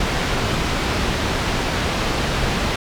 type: low-pass noise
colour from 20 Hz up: pink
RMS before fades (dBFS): -21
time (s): 0-2.76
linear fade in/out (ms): 5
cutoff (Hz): 4500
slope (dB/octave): 12
effects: none